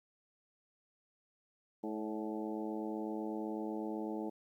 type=harmonic tone with a mistuned harmonic; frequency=108 Hz; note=A2; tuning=32 cents flat; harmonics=2 / 3 / 4 / 5 / 6 / 7 / 8; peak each=-42 / -40 / -44 / -48 / -51 / -50 / -49 dBFS; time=1.83-4.3 s; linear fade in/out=10 ms; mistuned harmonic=5; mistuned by=+31 cents; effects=12-bit